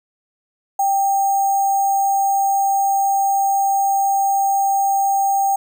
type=tone with sample-and-hold; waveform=sine; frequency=787 Hz; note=G5; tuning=7 cents sharp; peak=-14 dBFS; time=0.79-5.56 s; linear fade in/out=5 ms; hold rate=7350 Hz; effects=none